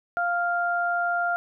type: tone pair together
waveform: sine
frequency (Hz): 698.5 / 1397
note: F5 / F6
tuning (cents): 0 / 0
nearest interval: octave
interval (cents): 1200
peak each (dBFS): -25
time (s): 0.17-1.36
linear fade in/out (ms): 0
effects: none